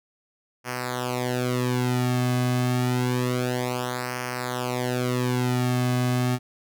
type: tone with flanger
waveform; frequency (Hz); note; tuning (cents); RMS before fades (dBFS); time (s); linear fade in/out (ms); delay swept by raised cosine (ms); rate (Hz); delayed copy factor
sawtooth; 124.8; B2; +19; -25; 0.64-6.39; 50; 0.26 to 2.16; 0.28; -0.85
effects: none